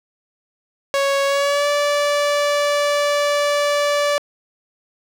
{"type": "tone with pitch glide", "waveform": "sawtooth", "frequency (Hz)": [554.4, 580.6], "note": ["C#5", "D5"], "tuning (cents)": [0, -20], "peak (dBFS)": -12, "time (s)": [0.94, 4.18], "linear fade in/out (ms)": 0, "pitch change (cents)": 80, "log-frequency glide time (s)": [1.26, 1.68], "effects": ["low-pass 8000 Hz 12 dB/octave", "7-bit"]}